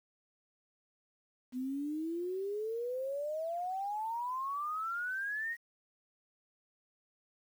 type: exponential sweep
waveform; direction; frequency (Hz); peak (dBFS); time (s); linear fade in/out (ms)
sine; up; 246.9 to 1903; -34; 1.52-5.57; 50
effects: 10-bit